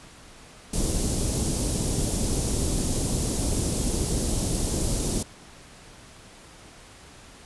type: band-stop noise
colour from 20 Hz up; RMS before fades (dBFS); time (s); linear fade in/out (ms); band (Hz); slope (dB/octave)
pink; -25; 0.73-5.23; 5; 420 to 6700; 12
effects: pink hiss -48 dBFS RMS until 7.45 s + resampled to 24000 Hz